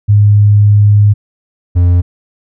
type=tone pair in turn; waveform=sine / triangle; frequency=103.5 / 88 Hz; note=G#2 / F2; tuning=-5 / +14 cents; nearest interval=minor third; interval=281 cents; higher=first; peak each=-3 dBFS; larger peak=neither; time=0.08-1.14 / 1.75-2.02 s; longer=first; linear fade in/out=20 ms; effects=none